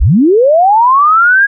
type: linear sweep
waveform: sine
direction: up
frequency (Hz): 32.05 to 1658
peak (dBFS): -4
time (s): 0-1.47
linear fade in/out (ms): 20
effects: none